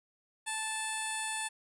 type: tone with low-pass filter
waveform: 15% pulse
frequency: 877 Hz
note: A5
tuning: 6 cents flat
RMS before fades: -36 dBFS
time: 0.46-1.49 s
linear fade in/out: 20 ms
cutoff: 9500 Hz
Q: 4.1
effects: none